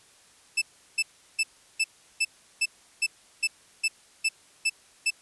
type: tone bursts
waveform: sawtooth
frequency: 2637 Hz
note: E7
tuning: in tune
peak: -18 dBFS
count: 12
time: 0.57-5.106 s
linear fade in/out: 10 ms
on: 48 ms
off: 360 ms
effects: white hiss -57 dBFS RMS until 5.21 s + resampled to 24000 Hz